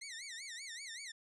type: tone with vibrato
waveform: 15% pulse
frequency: 2017 Hz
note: B6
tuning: 36 cents sharp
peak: -38 dBFS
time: 0.01-1.12 s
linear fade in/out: 10 ms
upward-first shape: sine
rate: 5.2 Hz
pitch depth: 210 cents each way
effects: resampled to 22050 Hz